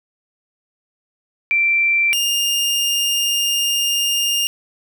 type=tone pair in turn; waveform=sine / sawtooth; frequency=2349 / 2817 Hz; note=D7 / F7; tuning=0 / +14 cents; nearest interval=minor third; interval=314 cents; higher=second; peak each=-13 dBFS; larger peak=neither; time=1.51-2.13 / 2.13-4.47 s; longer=second; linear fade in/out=0 ms; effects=none